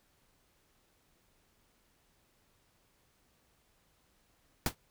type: noise with exponential decay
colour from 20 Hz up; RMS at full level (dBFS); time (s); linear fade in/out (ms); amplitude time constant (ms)
pink; -26; 4.66-4.75; 2; 18
effects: pink hiss -71 dBFS RMS until 4.9 s